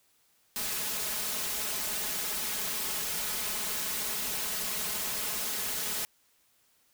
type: noise with comb filter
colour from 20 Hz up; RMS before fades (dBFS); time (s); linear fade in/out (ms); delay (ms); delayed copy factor
white; -33; 0.56-6.05; 0; 4.7; +0.65
effects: white hiss -68 dBFS RMS until 6.93 s